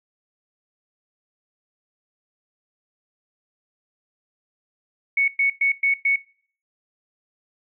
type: tone bursts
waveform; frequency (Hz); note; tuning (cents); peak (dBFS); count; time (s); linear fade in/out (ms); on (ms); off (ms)
sine; 2217; C#7; 0; -16; 5; 5.17-6.16; 5; 110; 110
effects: noise-tail reverb RT60 0.5 s tail -22 dB re dry